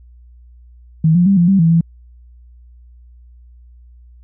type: tone with pitch steps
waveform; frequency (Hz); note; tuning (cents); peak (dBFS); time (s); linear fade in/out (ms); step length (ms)
sine; 159.4 / 176 / 196.9 / 172.7 / 194.6 / 164.3 / 166.3; D#3 / F3 / G3 / F3 / G3 / E3 / E3; +42 / +14 / +8 / -19 / -12 / -5 / +16; -8; 1.04-1.81; 5; 110
effects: added 60 Hz sine -40 dBFS peak until 4.23 s